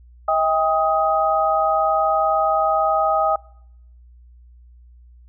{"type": "tone cluster", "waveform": "sine", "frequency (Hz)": [637, 798, 1256], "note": ["D#5", "G5", "D#6"], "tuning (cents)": [41, 31, 16], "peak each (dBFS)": -20, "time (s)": [0.28, 3.36], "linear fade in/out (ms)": 5, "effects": ["noise-tail reverb RT60 0.8 s tail -25 dB re dry", "added 60 Hz sine -44 dBFS peak until 5.28 s"]}